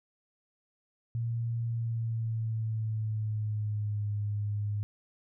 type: tone with pitch glide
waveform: sine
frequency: 116.3 to 103.61 Hz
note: A#2 to G#2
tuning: -4 to -4 cents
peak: -29 dBFS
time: 1.15-4.83 s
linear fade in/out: 0 ms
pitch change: -200 cents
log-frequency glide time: 1.66-4.08 s
effects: none